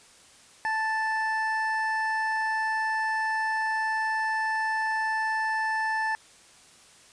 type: tone pair together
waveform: triangle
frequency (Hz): 879.2 / 1760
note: A5 / A6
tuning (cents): -2 / 0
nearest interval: octave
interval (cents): 1202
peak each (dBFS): -26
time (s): 0.65-6.15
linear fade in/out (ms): 0
effects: white hiss -54 dBFS RMS until 7.12 s + resampled to 22050 Hz